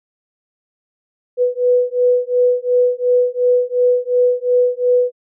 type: beating tone pair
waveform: sine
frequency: 492.9 / 495.7 Hz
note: B4 / B4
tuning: -3 / +6 cents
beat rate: 2.8 Hz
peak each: -15 dBFS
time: 1.37-5.12 s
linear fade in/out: 50 ms
effects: none